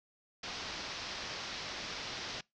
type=low-pass noise; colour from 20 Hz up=white; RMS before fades=-42 dBFS; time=0.43-2.41 s; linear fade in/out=5 ms; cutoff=5600 Hz; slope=48 dB/octave; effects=noise-tail reverb RT60 0.2 s tail -24 dB re dry